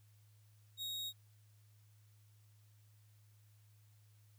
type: tone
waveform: 40% pulse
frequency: 3769 Hz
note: A#7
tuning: 18 cents sharp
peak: -39 dBFS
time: 0.77-1.13 s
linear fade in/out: 50 ms
effects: added 105 Hz sine -63 dBFS peak until 4.38 s + white hiss -75 dBFS RMS until 4.38 s